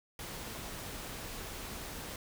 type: noise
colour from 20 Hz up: pink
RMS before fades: -43 dBFS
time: 0.19-2.16 s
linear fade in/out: 2 ms
effects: none